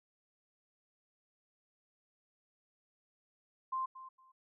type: tone with echo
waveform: sine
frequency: 1046.5 Hz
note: C6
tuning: in tune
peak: -33 dBFS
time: 3.72-3.86 s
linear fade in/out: 10 ms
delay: 230 ms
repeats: 2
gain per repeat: -14 dB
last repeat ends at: 4.32 s
effects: none